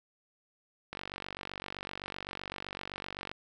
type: click train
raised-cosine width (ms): 0.3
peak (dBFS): -22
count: 115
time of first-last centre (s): 0.93-3.315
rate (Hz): 47.8
effects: none